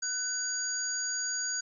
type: tone cluster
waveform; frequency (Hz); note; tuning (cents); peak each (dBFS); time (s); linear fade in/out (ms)
sine; 1501 / 4752 / 6710; F#6 / D8 / G#8; +24 / +20 / +17; -36 / -38 / -32; 0.02-1.61; 10
effects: none